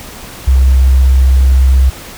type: tone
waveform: sine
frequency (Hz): 65.41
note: C2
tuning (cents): 0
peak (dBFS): -4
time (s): 0.47-1.9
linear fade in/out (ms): 10
effects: pink hiss -30 dBFS RMS until 2.17 s